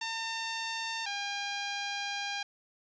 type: tone pair in turn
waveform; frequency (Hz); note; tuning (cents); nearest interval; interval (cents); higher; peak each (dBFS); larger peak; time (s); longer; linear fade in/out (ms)
10% pulse; 905 / 806.3; A5 / G5; +48 / +49; major second; 199; first; -25; neither; 0.01-1.06 / 1.06-2.43; second; 5
effects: resampled to 16000 Hz + 11-bit